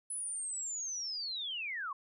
sine linear sweep, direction down, 10210 to 1046.5 Hz, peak -36 dBFS, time 0.1-1.93 s, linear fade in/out 5 ms, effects none

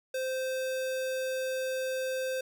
square tone, 520 Hz, C5, 11 cents flat, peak -31 dBFS, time 0.14-2.41 s, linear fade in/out 5 ms, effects none

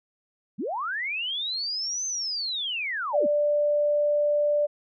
sine linear two-way sweep, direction up then down, 152.4 to 6272 to 167.3 Hz, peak -27 dBFS, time 0.58-3.27 s, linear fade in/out 20 ms, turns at 2.06 s
sine tone, 589 Hz, D5, 5 cents sharp, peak -20 dBFS, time 3.13-4.67 s, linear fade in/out 20 ms
effects none

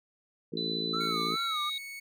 harmonic tone, 56.1 Hz, A1, 34 cents sharp, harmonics 3 / 4 / 5 / 6 / 7 / 8, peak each -40 / -40 / -40 / -40 / -40 / -40 dBFS, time 0.52-1.36 s, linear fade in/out 10 ms
sine tone with pitch glide, 3998 to 3809 Hz, B7 to A#7, +20 to +37 cents, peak -32 dBFS, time 0.57-1.78 s, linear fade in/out 2 ms, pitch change -83 cents, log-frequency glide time 1.31-1.58 s
triangle tone with vibrato, 1278 Hz, D#6, 46 cents sharp, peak -30 dBFS, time 0.93-1.7 s, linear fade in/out 10 ms, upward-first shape sine, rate 2.5 Hz, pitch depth 130 cents each way
40% pulse tone, 2217 Hz, C#7, in tune, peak -39 dBFS, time 1-2 s, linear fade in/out 10 ms
effects none

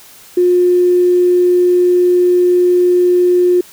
triangle tone with tanh clipping, 357.4 Hz, F4, 40 cents sharp, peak -7 dBFS, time 0.37-3.61 s, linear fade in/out 5 ms, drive 3 dB, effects white hiss -40 dBFS RMS until 3.72 s

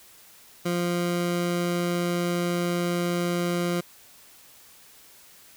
20% pulse tone, 174.61 Hz, F3, in tune, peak -19 dBFS, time 0.65-3.81 s, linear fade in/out 10 ms, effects white hiss -52 dBFS RMS until 5.56 s

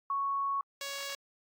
sine / 5% pulse tone pair in turn, 1108.7 / 557.4 Hz, C#6 / C#5, 0 / +9 cents, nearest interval octave, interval 1191 cents, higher first, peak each -29 / -25 dBFS, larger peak second, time 0.1-0.61 / 0.81-1.15 s, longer first, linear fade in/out 2 ms, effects AAC 64 kbps

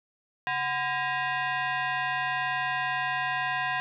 sine tone with frequency modulation, 138.59 Hz, C#3, in tune, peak -26 dBFS, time 0.47-3.8 s, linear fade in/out 0 ms, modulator 879 Hz, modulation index 2.6, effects none

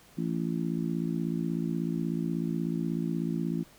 harmonic tone, 56.4 Hz, A1, 44 cents sharp, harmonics 3 / 4 / 5 / 6, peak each -31 / -33 / -35 / -37 dBFS, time 0.17-3.64 s, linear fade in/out 20 ms, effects pink hiss -57 dBFS RMS until 3.78 s

